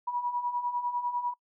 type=beating tone pair; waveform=sine; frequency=964 / 974 Hz; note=B5 / B5; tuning=-42 / -24 cents; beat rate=10 Hz; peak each=-35 / -30 dBFS; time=0.07-1.34 s; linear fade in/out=10 ms; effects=noise-tail reverb RT60 0.1 s tail -23 dB re dry